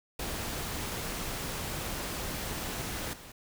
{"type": "noise with level steps", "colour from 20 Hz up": "pink", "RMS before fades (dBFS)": [-36, -48], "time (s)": [0.19, 3.32], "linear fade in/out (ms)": 5, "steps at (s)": 3.13, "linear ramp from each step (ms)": 5, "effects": []}